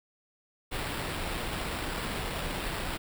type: noise with sample-and-hold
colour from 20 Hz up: pink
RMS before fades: -34 dBFS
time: 0.71-2.98 s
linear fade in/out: 20 ms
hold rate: 6300 Hz
effects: none